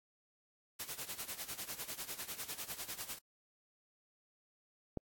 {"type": "noise with tremolo", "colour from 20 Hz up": "white", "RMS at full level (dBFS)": -41, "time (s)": [0.79, 3.19], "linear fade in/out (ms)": 10, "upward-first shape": "sine", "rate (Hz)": 10, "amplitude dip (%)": 80}
{"type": "click", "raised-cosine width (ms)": 2, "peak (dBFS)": -25, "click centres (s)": 4.973}
{"effects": ["AAC 64 kbps"]}